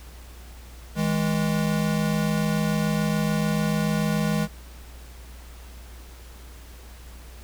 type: tone pair together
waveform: square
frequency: 161 / 207.9 Hz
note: E3 / G#3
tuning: -41 / +2 cents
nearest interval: major third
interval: 443 cents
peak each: -25 dBFS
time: 0.95-4.48 s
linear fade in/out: 50 ms
effects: added 60 Hz sine -41 dBFS peak until 7.43 s + pink hiss -49 dBFS RMS until 7.43 s